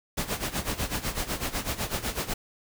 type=noise with tremolo; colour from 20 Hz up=pink; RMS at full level=-28 dBFS; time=0.17-2.34 s; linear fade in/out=10 ms; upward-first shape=sine; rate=8 Hz; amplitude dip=80%; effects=none

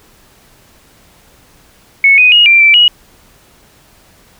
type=tone with pitch steps; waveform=sine; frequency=2205 / 2494 / 2876 / 2363 / 2333 / 2904 Hz; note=C#7 / D#7 / F#7 / D7 / D7 / F#7; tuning=-10 / +3 / -50 / +10 / -12 / -33 cents; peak=-3 dBFS; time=2.04-2.88 s; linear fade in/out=2 ms; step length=140 ms; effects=pink hiss -46 dBFS RMS until 4.39 s

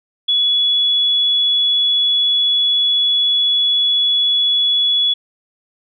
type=tone; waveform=sine; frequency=3394 Hz; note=G#7; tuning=37 cents sharp; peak=-12 dBFS; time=0.28-5.14 s; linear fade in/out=10 ms; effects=none

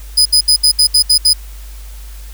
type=tone bursts; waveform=35% pulse; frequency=4987 Hz; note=D#8; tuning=3 cents sharp; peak=-5 dBFS; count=8; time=0.17-1.334 s; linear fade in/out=10 ms; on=86 ms; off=68 ms; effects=added 50 Hz sine -28 dBFS peak until 2.33 s + white hiss -41 dBFS RMS until 2.33 s

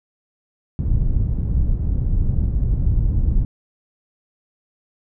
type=low-pass noise; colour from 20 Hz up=pink; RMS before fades=-18 dBFS; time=0.79-3.45 s; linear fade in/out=2 ms; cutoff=110 Hz; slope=12 dB/octave; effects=none

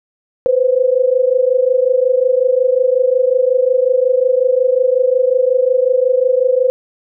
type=tone pair together; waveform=sine; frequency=497.8 / 523.3 Hz; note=B4 / C5; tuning=+14 / 0 cents; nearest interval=minor second; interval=86 cents; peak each=-13 dBFS; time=0.46-6.7 s; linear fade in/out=0 ms; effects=none

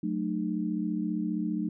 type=chord; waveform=sine; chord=D# diminished; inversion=first; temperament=equal with one note detuned; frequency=185 / 220 / 303.7 Hz; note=F#3 / A3 / D#4; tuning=0 / 0 / -42 cents; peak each=-32 dBFS; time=0.03-1.69 s; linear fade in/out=5 ms; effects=none

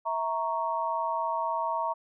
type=chord; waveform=sine; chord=A# diminished; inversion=second; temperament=equal with one note detuned; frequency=653.6 / 932.3 / 1108.7 Hz; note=E5 / A#5 / C#6; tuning=-15 / 0 / 0 cents; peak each=-33 / -29 / -33 dBFS; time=0.05-1.94 s; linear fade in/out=20 ms; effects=none

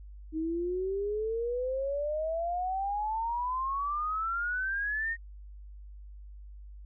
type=exponential sweep; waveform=sine; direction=up; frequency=311.1 to 1864.7 Hz; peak=-29 dBFS; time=0.32-5.17 s; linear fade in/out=50 ms; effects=added 50 Hz sine -44 dBFS peak until 6.85 s

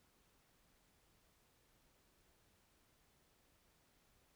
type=silence; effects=pink hiss -74 dBFS RMS until 4.35 s

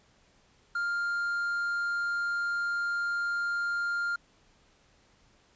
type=tone with quantisation; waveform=triangle; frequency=1400 Hz; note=F6; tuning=4 cents sharp; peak=-26 dBFS; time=0.75-4.16 s; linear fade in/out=5 ms; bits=9; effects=pink hiss -64 dBFS RMS until 5.55 s + resampled to 16000 Hz

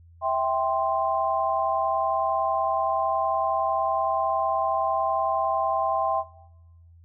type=chord; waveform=sine; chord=C major; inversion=first; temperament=just; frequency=654.1 / 784.9 / 1046.5 Hz; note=E5 / G5 / C6; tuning=-14 / +2 / 0 cents; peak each=-26 / -26 / -26 dBFS; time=0.21-6.24 s; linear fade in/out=50 ms; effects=noise-tail reverb RT60 0.9 s tail -18 dB re dry + added 84 Hz sine -49 dBFS peak until 7.04 s

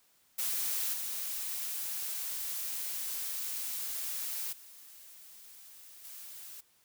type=noise with level steps; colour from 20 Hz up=blue; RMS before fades=-33 / -37 / -53 / -47 dBFS; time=0.38-6.61 s; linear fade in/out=10 ms; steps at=0.93 / 4.52 / 6.04 s; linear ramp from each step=10 ms; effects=white hiss -68 dBFS RMS until 6.84 s

